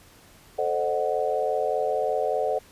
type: chord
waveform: sine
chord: A diminished seventh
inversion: none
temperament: equal with one note detuned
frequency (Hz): 440 / 523.3 / 608.4 / 740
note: A4 / C5 / Eb5 / Gb5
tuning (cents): 0 / 0 / -39 / 0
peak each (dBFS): -28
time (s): 0.58-2.59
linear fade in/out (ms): 10
effects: pink hiss -53 dBFS RMS until 2.71 s + resampled to 32000 Hz